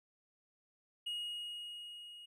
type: tone with level ramp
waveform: triangle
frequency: 2880 Hz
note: F#7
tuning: 47 cents flat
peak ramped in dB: -35 to -49 dBFS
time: 1.06-2.26 s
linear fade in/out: 10 ms
effects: none